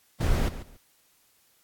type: noise with echo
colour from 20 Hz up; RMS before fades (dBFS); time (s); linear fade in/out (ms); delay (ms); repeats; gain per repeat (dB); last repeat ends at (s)
brown; -23; 0.2-0.49; 10; 140; 2; -13; 0.77
effects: white hiss -64 dBFS RMS until 1.63 s + AAC 64 kbps